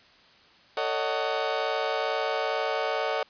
30% pulse chord, D# half-diminished seventh, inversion second, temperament just, 448 / 560 / 622.3 / 746.7 Hz, A4 / C#5 / D#5 / F#5, +31 / +18 / 0 / +16 cents, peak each -29 dBFS, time 0.77-3.23 s, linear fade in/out 2 ms, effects white hiss -56 dBFS RMS until 3.29 s + resampled to 11025 Hz

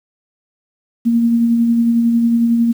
sine tone with tremolo, 233.1 Hz, A#3, in tune, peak -9 dBFS, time 1.05-2.73 s, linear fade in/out 20 ms, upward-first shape sine, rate 11 Hz, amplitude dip 30%, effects 7-bit

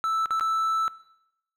triangle tone with dropouts, 1318.5 Hz, E6, in tune, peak -21 dBFS, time 0.04-0.88 s, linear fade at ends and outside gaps 0 ms, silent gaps 0.258-0.307 / 0.397-0.409 s, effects noise-tail reverb RT60 0.8 s tail -18 dB re dry

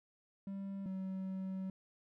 triangle tone pair in turn, 196 / 189.65 Hz, G3 / F#3, 0 / +43 cents, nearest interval minor second, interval 57 cents, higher first, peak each -38 / -36 dBFS, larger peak second, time 0.47-0.86 / 0.86-1.7 s, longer second, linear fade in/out 2 ms, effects none

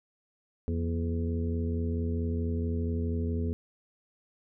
harmonic tone with a mistuned harmonic, 84.5 Hz, E2, 43 cents sharp, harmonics 1 / 2 / 3 / 4 / 5 / 6, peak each -29 / -39 / -34 / -45 / -38 / -48 dBFS, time 0.68-3.53 s, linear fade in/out 0 ms, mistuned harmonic 3, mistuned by -87 cents, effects none

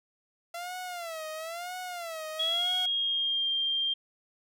sawtooth tone with vibrato, 677 Hz, E5, 46 cents sharp, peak -32 dBFS, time 0.54-2.86 s, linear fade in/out 5 ms, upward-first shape sine, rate 1 Hz, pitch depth 140 cents each way
sine tone with pitch glide, 3322 to 3187 Hz, G#7 to G7, 0 to +28 cents, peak -26 dBFS, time 2.39-3.94 s, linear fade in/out 10 ms, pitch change -72 cents, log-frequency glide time 2.53-3.5 s
effects none

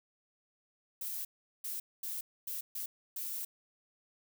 violet noise bursts at uneven times, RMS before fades -39 dBFS, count 6, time 1.01-1.25 / 1.64-1.8 / 2.03-2.21 / 2.47-2.61 / 2.75-2.86 / 3.16-3.45 s, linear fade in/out 5 ms, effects none

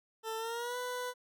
20% pulse tone with pitch glide, 444.8 to 496.4 Hz, A4 to B4, +19 to +9 cents, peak -31 dBFS, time 0.23-1.14 s, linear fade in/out 50 ms, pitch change +190 cents, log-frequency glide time 0.37-0.77 s, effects none

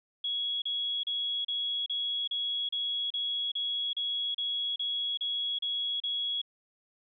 sine tone bursts, 3338 Hz, G#7, 8 cents sharp, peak -29 dBFS, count 15, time 0.24-6.416 s, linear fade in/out 5 ms, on 380 ms, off 34 ms, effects none

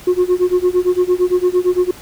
sine tone with tremolo, 361.2 Hz, F#4, 42 cents flat, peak -6 dBFS, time 0.07-1.91 s, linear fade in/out 5 ms, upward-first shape sine, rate 8.8 Hz, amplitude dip 95%, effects tanh soft clip ceiling -8 dBFS + pink hiss -38 dBFS RMS until 2.01 s

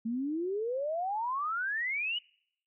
sine exponential sweep, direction up, 220 to 2987 Hz, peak -30 dBFS, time 0.05-2.19 s, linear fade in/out 10 ms, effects noise-tail reverb RT60 0.7 s tail -26 dB re dry

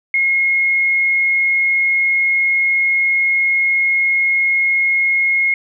sine tone, 2157 Hz, C#7, 48 cents flat, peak -12 dBFS, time 0.14-5.54 s, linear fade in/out 2 ms, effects none

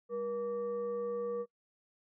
sine tone with frequency modulation, 478.1 Hz, A#4, 44 cents sharp, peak -33 dBFS, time 0.09-1.46 s, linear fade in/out 50 ms, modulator 678 Hz, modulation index 0.41, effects noise-tail reverb RT60 0.1 s tail -24 dB re dry

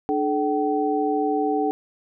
sine tone cluster, 297.7 / 430.3 / 765 Hz, D4 / A4 / G5, +24 / -39 / -42 cents, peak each -24 dBFS, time 0.09-1.71 s, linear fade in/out 0 ms, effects none

